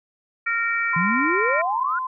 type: harmonic tone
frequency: 462.2 Hz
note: A#4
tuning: 15 cents flat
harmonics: 3 / 4 / 5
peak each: -24 / -25 / -25 dBFS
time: 0.46-1.62 s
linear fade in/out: 10 ms
type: tone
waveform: sine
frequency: 1032 Hz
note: C6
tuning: 24 cents flat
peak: -24 dBFS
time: 0.93-2.07 s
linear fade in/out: 5 ms
type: exponential sweep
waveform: sine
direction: up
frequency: 160 to 1487 Hz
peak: -22 dBFS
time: 0.96-1.99 s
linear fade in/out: 5 ms
effects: none